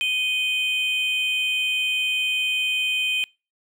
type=tone pair together; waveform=triangle; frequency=2490 / 3115 Hz; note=D#7 / G7; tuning=+1 / -12 cents; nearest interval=major third; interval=387 cents; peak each=-21 / -23 dBFS; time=0.01-3.24 s; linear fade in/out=0 ms; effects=noise-tail reverb RT60 0.3 s tail -26 dB re dry